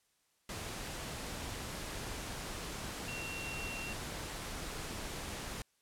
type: tone in noise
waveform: sine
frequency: 2736 Hz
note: F7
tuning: 36 cents flat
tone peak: -42 dBFS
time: 3.08-3.93 s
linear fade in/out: 2 ms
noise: pink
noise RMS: -42 dBFS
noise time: 0.49-5.62 s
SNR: -3 dB
effects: white hiss -75 dBFS RMS until 5.81 s + low-pass 11000 Hz 12 dB/octave